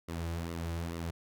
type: tone with flanger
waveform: sawtooth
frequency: 83.9 Hz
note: E2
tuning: 31 cents sharp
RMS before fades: -37 dBFS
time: 0.08-1.11 s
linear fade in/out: 10 ms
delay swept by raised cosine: 1.2 to 4.5 ms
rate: 2.3 Hz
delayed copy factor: -0.6
effects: none